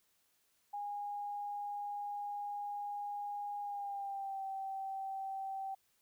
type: tone with pitch glide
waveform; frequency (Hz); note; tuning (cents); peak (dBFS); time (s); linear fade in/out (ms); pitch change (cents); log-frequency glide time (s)
sine; 819 to 775.3; G#5 to G5; -24 to -19; -38; 0.73-5.75; 10; -95; 3.61-4.43
effects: white hiss -75 dBFS RMS until 6.01 s